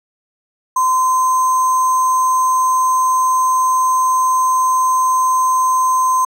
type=tone with sample-and-hold; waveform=sine; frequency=1026 Hz; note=C6; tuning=34 cents flat; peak=-11 dBFS; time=0.76-6.25 s; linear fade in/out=5 ms; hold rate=7350 Hz; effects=low-pass 12000 Hz 12 dB/octave